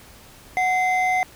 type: tone pair together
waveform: triangle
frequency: 740 / 2068 Hz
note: F#5 / C7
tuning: 0 / -21 cents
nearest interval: octave + tritone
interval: 1779 cents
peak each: -17 / -20 dBFS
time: 0.57-1.23 s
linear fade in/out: 0 ms
effects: tanh soft clip ceiling -10 dBFS + pink hiss -47 dBFS RMS until 1.35 s